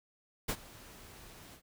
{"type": "noise with ADSR envelope", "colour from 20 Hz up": "pink", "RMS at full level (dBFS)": -32, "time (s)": [0.48, 1.62], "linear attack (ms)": 14, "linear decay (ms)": 64, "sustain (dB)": -21, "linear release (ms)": 78, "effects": []}